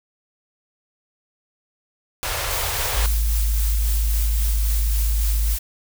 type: band-stop noise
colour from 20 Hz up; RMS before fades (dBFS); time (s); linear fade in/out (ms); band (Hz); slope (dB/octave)
pink; -25; 2.23-3.06; 0; 100 to 490; 24
type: noise with tremolo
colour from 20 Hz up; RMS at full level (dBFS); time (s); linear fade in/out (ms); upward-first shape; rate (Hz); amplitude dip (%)
blue; -28; 2.5-5.59; 10; sine; 3.7; 30
type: tone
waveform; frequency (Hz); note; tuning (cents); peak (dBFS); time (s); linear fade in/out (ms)
sine; 53; G#1; +36; -17; 2.94-5.58; 50
effects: none